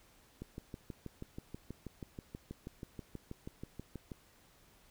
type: click train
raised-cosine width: 3 ms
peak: -30 dBFS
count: 24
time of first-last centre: 0.42-4.118 s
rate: 6.22 Hz
effects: pink hiss -65 dBFS RMS until 4.9 s